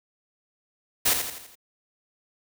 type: noise with echo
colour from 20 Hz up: white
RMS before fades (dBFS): -21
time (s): 1.05-1.14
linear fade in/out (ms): 10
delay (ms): 83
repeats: 5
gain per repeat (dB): -6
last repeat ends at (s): 1.555
effects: none